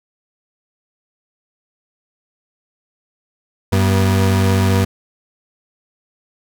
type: tone pair together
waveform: 35% pulse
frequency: 95.6 / 240.9 Hz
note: G2 / B3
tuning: -43 / -43 cents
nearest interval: octave + major third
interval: 1600 cents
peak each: -11 / -18 dBFS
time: 3.72-4.85 s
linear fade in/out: 10 ms
effects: none